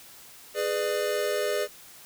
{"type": "chord", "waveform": "square", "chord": "G# diminished", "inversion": "none", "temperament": "just", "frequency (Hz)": [415.3, 498.4, 598], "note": ["G#4", "B4", "D5"], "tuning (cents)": [0, 16, 31], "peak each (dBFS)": [-30, -32, -30], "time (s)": [0.54, 1.68], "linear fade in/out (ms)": 50, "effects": ["white hiss -49 dBFS RMS until 2.05 s"]}